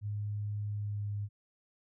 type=tone with pitch glide; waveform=sine; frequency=103.83 to 102.64 Hz; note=G#2 to G#2; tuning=0 to -20 cents; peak=-33 dBFS; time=0.01-1.29 s; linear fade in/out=50 ms; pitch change=-20 cents; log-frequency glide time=0.71-1.14 s; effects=none